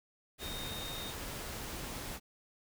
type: tone in noise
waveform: sine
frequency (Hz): 3700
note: A#7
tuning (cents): -14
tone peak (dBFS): -43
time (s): 0.39-1.14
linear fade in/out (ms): 50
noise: pink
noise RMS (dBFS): -42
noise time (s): 0.38-2.2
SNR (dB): -4
effects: none